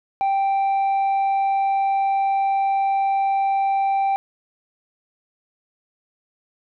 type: tone with tanh clipping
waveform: sine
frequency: 784 Hz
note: G5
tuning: in tune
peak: -18 dBFS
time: 0.21-4.16 s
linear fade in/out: 0 ms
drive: 3 dB
effects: none